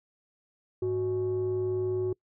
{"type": "tone pair together", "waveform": "sine", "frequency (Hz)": [103.83, 369], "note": ["G#2", "F#4"], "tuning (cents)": [0, -5], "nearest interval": "octave + minor seventh", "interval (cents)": 2195, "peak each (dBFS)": [-33, -25], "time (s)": [0.82, 2.13], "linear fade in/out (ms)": 5, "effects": ["noise-tail reverb RT60 0.1 s tail -26 dB re dry", "tanh soft clip ceiling -23 dBFS"]}